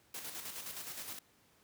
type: noise with tremolo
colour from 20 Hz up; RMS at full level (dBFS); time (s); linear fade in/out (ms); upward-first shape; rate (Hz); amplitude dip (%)
white; -43; 0.14-1.19; 5; square; 9.6; 45
effects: pink hiss -68 dBFS RMS until 1.63 s + high-pass 80 Hz 12 dB/octave